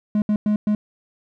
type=tone bursts at uneven times; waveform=triangle; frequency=210.2 Hz; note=G#3; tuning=21 cents sharp; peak=-14 dBFS; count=4; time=0.15-0.22 / 0.29-0.36 / 0.46-0.56 / 0.67-0.75 s; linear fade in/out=2 ms; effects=none